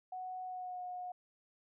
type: tone with pitch glide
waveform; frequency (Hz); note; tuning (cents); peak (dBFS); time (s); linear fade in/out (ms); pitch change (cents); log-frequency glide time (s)
sine; 740 to 724.4; F#5 to F#5; 0 to -37; -40; 0.12-1.12; 5; -37; 0.44-0.82
effects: none